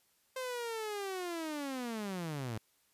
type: linear sweep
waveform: sawtooth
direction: down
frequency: 523.3 to 103.83 Hz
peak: -33 dBFS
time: 0.36-2.58 s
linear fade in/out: 5 ms
effects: white hiss -72 dBFS RMS until 2.93 s + resampled to 32000 Hz